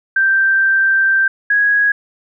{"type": "tone pair in turn", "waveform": "sine", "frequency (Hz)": [1568, 1657.9], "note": ["G6", "G#6"], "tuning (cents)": [0, -3], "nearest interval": "minor second", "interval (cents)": 97, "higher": "second", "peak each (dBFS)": -10, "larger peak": "neither", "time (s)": [[0.16, 1.28], [1.5, 1.92]], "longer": "first", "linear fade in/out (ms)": 5, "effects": []}